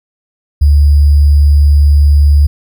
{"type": "tone with sample-and-hold", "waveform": "sine", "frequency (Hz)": 72.5, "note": "D2", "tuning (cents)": -22, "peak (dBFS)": -3, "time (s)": [0.61, 2.47], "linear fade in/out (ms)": 10, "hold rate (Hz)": 4900, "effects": []}